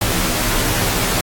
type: noise with comb filter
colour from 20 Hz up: pink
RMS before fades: -18 dBFS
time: 0.01-1.21 s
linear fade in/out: 5 ms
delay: 14 ms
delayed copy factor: -1
effects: AAC 64 kbps